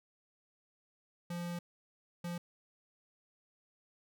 square tone bursts at uneven times, 173.5 Hz, F3, 11 cents flat, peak -38 dBFS, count 2, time 1.3-1.59 / 2.24-2.38 s, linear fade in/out 5 ms, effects none

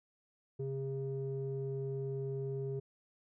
square tone with low-pass filter, 135.1 Hz, C#3, 44 cents flat, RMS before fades -38 dBFS, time 0.59-2.8 s, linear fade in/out 10 ms, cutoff 370 Hz, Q 4.5, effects none

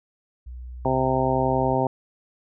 sine tone, 61.74 Hz, B1, in tune, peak -34 dBFS, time 0.46-1.75 s, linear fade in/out 10 ms
harmonic tone, 130.81 Hz, C3, in tune, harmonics 1 / 2 / 3 / 4 / 5 / 6 / 7, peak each -27 / -27 / -27 / -27 / -27 / -27 / -27 dBFS, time 0.85-1.87 s, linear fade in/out 2 ms
effects none

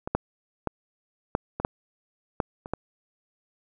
clicks, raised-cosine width 1 ms, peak -17 / -8 / -12 / -8 / -16 / -7 / -9 / -23 / -13 dBFS, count 9, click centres 0.075 / 0.15 / 0.673 / 1.351 / 1.6 / 1.649 / 2.402 / 2.659 / 2.736 s, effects none

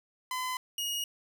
sawtooth tone pair in turn, 1017 / 2877 Hz, C6 / F#7, -50 / -49 cents, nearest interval octave + tritone, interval 1801 cents, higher second, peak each -28 / -28 dBFS, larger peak neither, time 0.31-0.57 / 0.78-1.04 s, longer neither, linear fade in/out 2 ms, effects none

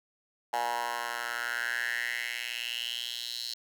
10% pulse tone with high-pass filter sweep, 119.2 Hz, A#2, 39 cents sharp, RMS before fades -34 dBFS, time 0.53-3.54 s, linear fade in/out 5 ms, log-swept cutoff 840 to 4300 Hz, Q 5.3, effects none

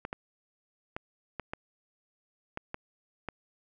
clicks, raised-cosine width 0.5 ms, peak -20 dBFS, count 8, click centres 0.051 / 0.129 / 0.965 / 1.397 / 1.535 / 2.574 / 2.744 / 3.287 s, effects none

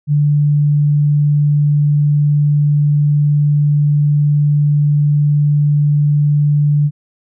sine tone, 146.83 Hz, D3, in tune, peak -9 dBFS, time 0.07-6.91 s, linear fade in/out 50 ms, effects none

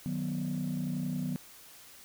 sine chord, B major, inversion first, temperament just, 154.34 / 185.21 / 246.9 Hz, D#3 / F#3 / B3, -14 / +2 / 0 cents, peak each -34 dBFS, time 0.06-1.36 s, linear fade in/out 0 ms, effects tanh soft clip ceiling -26 dBFS + white hiss -53 dBFS RMS until 2.04 s

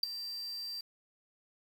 triangle tone with ADSR envelope, 4694 Hz, D8, 2 cents flat, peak -21 dBFS, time 0.03-0.81 s, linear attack 5 ms, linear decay 6 ms, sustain -16 dB, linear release 5 ms, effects 9-bit

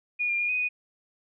sine tone with pitch steps, 2446 / 2399 / 2426 / 2496 / 2479 Hz, D#7 / D7 / D#7 / D#7 / D#7, -30 / +36 / -44 / +5 / -7 cents, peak -24 dBFS, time 0.19-0.69 s, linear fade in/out 20 ms, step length 100 ms, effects none

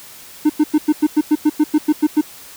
triangle tone bursts, 303.1 Hz, D#4, 45 cents flat, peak -7 dBFS, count 13, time 0.45-2.213 s, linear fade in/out 10 ms, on 47 ms, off 96 ms, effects white hiss -39 dBFS RMS until 2.56 s

